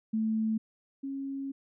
sine tone pair in turn, 220 / 273.4 Hz, A3 / C#4, 0 / -24 cents, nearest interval major third, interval 376 cents, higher second, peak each -26 / -33 dBFS, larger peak first, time 0.13-0.58 / 1.03-1.52 s, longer second, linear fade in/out 10 ms, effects none

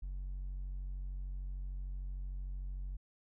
triangle tone with hard clipping, 46.62 Hz, F#1, 14 cents sharp, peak -37 dBFS, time 0.02-2.97 s, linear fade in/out 10 ms, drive 1 dB, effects none

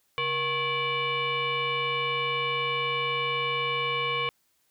sine tone with frequency modulation, 1708 Hz, G#6, 48 cents sharp, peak -25 dBFS, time 0.18-4.29 s, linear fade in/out 0 ms, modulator 616 Hz, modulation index 2.2, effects white hiss -70 dBFS RMS until 4.7 s

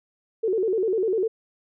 sine tone with vibrato, 408.2 Hz, G#4, 30 cents flat, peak -20 dBFS, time 0.43-1.28 s, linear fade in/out 10 ms, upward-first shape square, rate 10 Hz, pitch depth 160 cents each way, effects none

